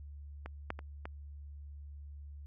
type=clicks; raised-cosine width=0.5 ms; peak=-28 / -20 / -30 / -26 dBFS; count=4; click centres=0.46 / 0.704 / 0.791 / 1.055 s; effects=added 72 Hz sine -45 dBFS peak until 2.46 s + AAC 48 kbps